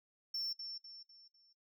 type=tone with echo; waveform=sine; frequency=5410 Hz; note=E8; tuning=44 cents sharp; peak=-34 dBFS; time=0.34-0.53 s; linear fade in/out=5 ms; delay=250 ms; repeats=4; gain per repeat=-8 dB; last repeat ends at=1.53 s; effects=noise-tail reverb RT60 0.2 s tail -24 dB re dry + tanh soft clip ceiling -35 dBFS

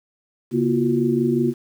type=tone cluster; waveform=sine; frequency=137.5 / 238.9 / 338.8 / 364.3 Hz; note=C#3 / A#3 / E4 / F#4; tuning=-14 / +43 / +48 / -27 cents; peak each=-25 / -20 / -23 / -22 dBFS; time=0.51-1.54 s; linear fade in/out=50 ms; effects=8-bit

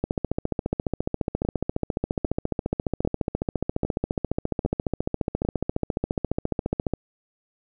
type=two click trains; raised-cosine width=2 ms; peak=-10 / -13 dBFS; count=101 / 6; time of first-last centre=0.04-6.937 / 1.45-5.45 s; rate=14.5 / 1.25 Hz; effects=none

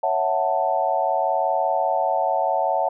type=chord; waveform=sine; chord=F# minor seventh; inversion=second; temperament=equal with one note detuned; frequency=554.4 / 659.3 / 740 / 885.1 Hz; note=C#5 / E5 / F#5 / A5; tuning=0 / 0 / 0 / +10 cents; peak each=-26 / -24 / -23 / -24 dBFS; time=0.03-2.89 s; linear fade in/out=5 ms; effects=none

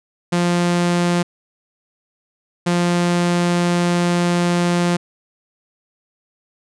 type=tone pair in turn; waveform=sawtooth; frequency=174.61 / 174.61 Hz; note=F3 / F3; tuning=0 / 0 cents; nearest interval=unison; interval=0 cents; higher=neither; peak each=-11 dBFS; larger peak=neither; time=0.32-1.23 / 2.66-4.97 s; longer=second; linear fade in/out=10 ms; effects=resampled to 22050 Hz

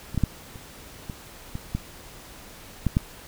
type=clicks; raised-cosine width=5 ms; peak=-21 / -11 / -7 / -29 / -20 / -19 / -13 / -9 / -7 dBFS; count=9; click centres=0.146 / 0.177 / 0.237 / 0.558 / 1.098 / 1.554 / 1.75 / 2.867 / 2.969 s; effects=pink hiss -45 dBFS RMS until 3.27 s

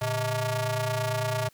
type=ring-modulated tone; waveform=sawtooth; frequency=258.3 Hz; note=C4; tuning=22 cents flat; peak=-19 dBFS; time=0.01-1.49 s; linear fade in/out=10 ms; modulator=373 Hz; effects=white hiss -62 dBFS RMS until 1.53 s

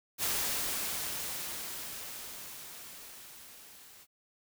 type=noise with level ramp; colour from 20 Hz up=white; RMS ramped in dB=-31 to -55 dBFS; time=0.18-4.07 s; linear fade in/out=50 ms; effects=none

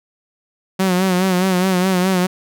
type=tone with vibrato; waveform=sawtooth; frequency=185 Hz; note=F#3; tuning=in tune; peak=-10 dBFS; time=0.79-2.27 s; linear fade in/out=10 ms; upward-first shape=sine; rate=4.8 Hz; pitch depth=61 cents each way; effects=none

